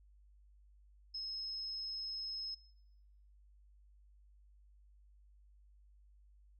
sine tone, 5170 Hz, E8, 34 cents flat, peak -39 dBFS, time 1.14-2.55 s, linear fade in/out 10 ms, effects noise-tail reverb RT60 0.9 s tail -23 dB re dry + added 50 Hz sine -61 dBFS peak until 6.59 s

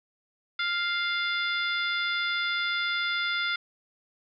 harmonic tone, 698.5 Hz, F5, in tune, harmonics 2 / 3 / 4 / 5 / 6 / 7, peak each -29 / -31 / -42 / -32 / -44 / -40 dBFS, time 0.59-3.56 s, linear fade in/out 5 ms, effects none

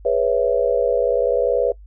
sine chord, C# minor seventh, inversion second, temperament equal, 415.3 / 493.9 / 554.4 / 659.3 Hz, G#4 / B4 / C#5 / E5, 0 / 0 / 0 / 0 cents, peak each -24 / -18 / -20 / -24 dBFS, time 0.05-1.72 s, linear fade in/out 5 ms, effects noise-tail reverb RT60 0.1 s tail -23 dB re dry + added 50 Hz sine -39 dBFS peak until 1.86 s

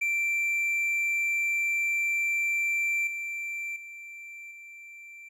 triangle tone with level steps, 2349 Hz, D7, in tune, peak -23 / -30 / -39 / -42 dBFS, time 0.01-5.29 s, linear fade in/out 10 ms, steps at 3.07 / 3.76 / 4.51 s, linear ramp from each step 2 ms, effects none

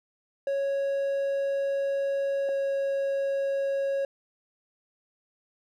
triangle tone pair in turn, 553 / 550.3 Hz, C#5 / C#5, -4 / -13 cents, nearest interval unison, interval 9 cents, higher first, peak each -23 dBFS, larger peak neither, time 0.47-2.49 / 2.49-4.05 s, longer first, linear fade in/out 2 ms, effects none

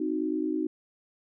sine chord, C diminished, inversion none, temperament equal, 261.6 / 311.1 / 370 Hz, C4 / Eb4 / Gb4, 0 / 0 / 0 cents, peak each -33 / -28 / -33 dBFS, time 0-0.67 s, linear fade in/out 5 ms, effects none

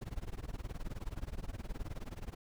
brown noise with tremolo, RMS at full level -38 dBFS, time 0.01-2.35 s, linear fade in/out 10 ms, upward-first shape sine, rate 19 Hz, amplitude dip 95%, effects none

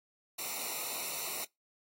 white noise with comb filter, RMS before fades -38 dBFS, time 0.38-1.45 s, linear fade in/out 10 ms, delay 0.61 ms, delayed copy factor -0.95, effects noise-tail reverb RT60 0.2 s tail -25 dB re dry + AAC 48 kbps

